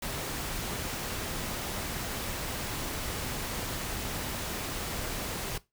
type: noise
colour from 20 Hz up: pink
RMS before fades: -35 dBFS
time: 0.02-5.58 s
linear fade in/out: 5 ms
effects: noise-tail reverb RT60 0.2 s tail -18 dB re dry